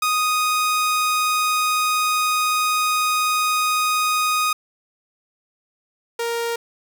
sawtooth tone pair in turn, 1244.5 / 466.7 Hz, D#6 / A#4, 0 / +2 cents, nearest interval octave + perfect fourth, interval 1698 cents, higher first, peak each -14 / -18 dBFS, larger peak first, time 0.02-4.53 / 6.19-6.56 s, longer first, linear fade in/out 5 ms, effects none

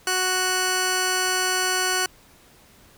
10% pulse tone pair together, 370 / 1480 Hz, F#4 / F#6, 0 / 0 cents, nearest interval 2 octaves, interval 2400 cents, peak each -16 dBFS, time 0.07-2.06 s, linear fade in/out 2 ms, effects pink hiss -53 dBFS RMS until 2.97 s

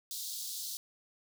pink high-pass noise, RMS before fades -40 dBFS, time 0.11-0.77 s, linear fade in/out 0 ms, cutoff 3700 Hz, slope 48 dB/octave, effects none

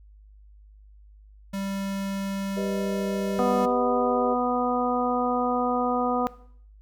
square tone, 196 Hz, G3, in tune, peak -29 dBFS, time 1.53-3.66 s, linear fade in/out 10 ms
sine chord, G augmented, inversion none, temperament equal, 392 / 493.9 / 622.3 Hz, G4 / B4 / D#5, 0 / 0 / 0 cents, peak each -31 / -33 / -33 dBFS, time 2.56-4.35 s, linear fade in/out 20 ms
harmonic tone, 246.9 Hz, B3, in tune, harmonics 1 / 2 / 3 / 4 / 5, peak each -27 / -27 / -27 / -33 / -30 dBFS, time 3.39-6.27 s, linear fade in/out 0 ms
effects noise-tail reverb RT60 0.6 s tail -18 dB re dry + added 51 Hz sine -48 dBFS peak until 6.81 s

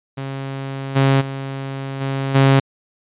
sawtooth tone with level steps, 135.8 Hz, C#3, 35 cents flat, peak -21 / -8 / -21 / -16 / -6 dBFS, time 0.17-2.6 s, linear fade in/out 10 ms, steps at 0.95 / 1.2 / 2 / 2.34 s, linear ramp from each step 20 ms, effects resampled to 8000 Hz

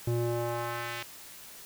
square tone with band-pass filter sweep, 118.3 Hz, A#2, 26 cents sharp, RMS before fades -32 dBFS, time 0.07-1.03 s, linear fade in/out 5 ms, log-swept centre 240 to 2800 Hz, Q 1.1, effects white hiss -48 dBFS RMS until 1.65 s

